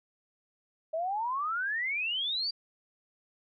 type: exponential sweep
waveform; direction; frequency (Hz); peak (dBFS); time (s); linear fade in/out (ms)
sine; up; 622.3 to 4762; -29; 0.93-2.51; 10
effects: none